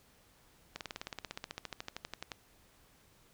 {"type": "slowing click train", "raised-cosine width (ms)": 0.2, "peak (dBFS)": -22, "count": 24, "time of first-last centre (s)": [0.76, 2.318], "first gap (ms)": 48, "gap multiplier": 1.03, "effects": ["pink hiss -65 dBFS RMS until 3.33 s"]}